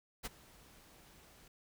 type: noise with ADSR envelope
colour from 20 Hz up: pink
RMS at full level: -39 dBFS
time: 0.23-1.48 s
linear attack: 28 ms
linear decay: 23 ms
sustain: -22 dB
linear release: 3 ms
effects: none